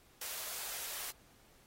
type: high-pass noise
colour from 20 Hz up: white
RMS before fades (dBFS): -42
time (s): 0.21-1.11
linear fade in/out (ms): 5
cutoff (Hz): 430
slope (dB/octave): 24
effects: pink hiss -65 dBFS RMS until 1.66 s + AAC 48 kbps